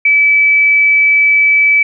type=tone; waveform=sine; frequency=2301 Hz; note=D7; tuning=36 cents flat; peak=-6 dBFS; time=0.05-1.83 s; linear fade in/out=5 ms; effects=none